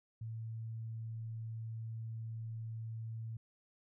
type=tone; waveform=sine; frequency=112.6 Hz; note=A2; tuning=40 cents sharp; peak=-40 dBFS; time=0.21-3.37 s; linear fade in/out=5 ms; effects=none